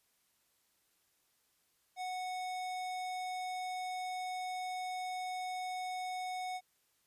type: tone with hard clipping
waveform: sine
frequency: 737 Hz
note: F#5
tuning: 7 cents flat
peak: -39 dBFS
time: 1.96-6.61 s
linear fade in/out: 50 ms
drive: 18 dB
effects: white hiss -75 dBFS RMS until 7.06 s + resampled to 32000 Hz